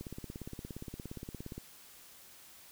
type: click train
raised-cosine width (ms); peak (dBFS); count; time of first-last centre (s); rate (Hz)
3; -29; 28; 0.01-1.58; 17.2
effects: white hiss -56 dBFS RMS until 2.71 s

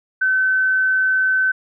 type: tone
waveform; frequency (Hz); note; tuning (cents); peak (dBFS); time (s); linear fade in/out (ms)
sine; 1526; G6; -47; -14; 0.21-1.52; 10
effects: none

